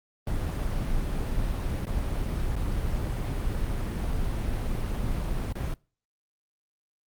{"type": "noise with dropouts", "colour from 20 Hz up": "brown", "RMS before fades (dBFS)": -28, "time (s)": [0.27, 5.74], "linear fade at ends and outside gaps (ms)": 2, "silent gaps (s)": [[1.854, 1.868], [2.556, 2.563], [5.526, 5.553]], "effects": ["noise-tail reverb RT60 0.4 s tail -25 dB re dry", "Opus 32 kbps"]}